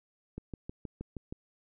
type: click train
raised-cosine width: 3 ms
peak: -26 dBFS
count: 7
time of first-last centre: 0.38-1.325 s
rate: 6.35 Hz
effects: none